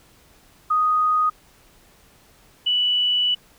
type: tone pair in turn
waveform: sine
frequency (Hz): 1244.5 / 2960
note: D#6 / F#7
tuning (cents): 0 / 0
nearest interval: octave + minor third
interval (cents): 1500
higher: second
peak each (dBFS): -16 / -17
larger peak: first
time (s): 0.7-1.3 / 2.66-3.35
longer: second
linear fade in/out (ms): 10
effects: pink hiss -54 dBFS RMS until 3.58 s